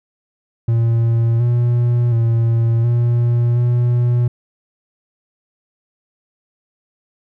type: tone with pitch steps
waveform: triangle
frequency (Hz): 115.6 / 120.3 / 115.3 / 119.3 / 121.2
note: A#2 / B2 / A#2 / A#2 / B2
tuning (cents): -14 / -45 / -19 / +41 / -32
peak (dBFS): -10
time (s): 0.68-4.28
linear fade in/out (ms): 5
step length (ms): 720
effects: none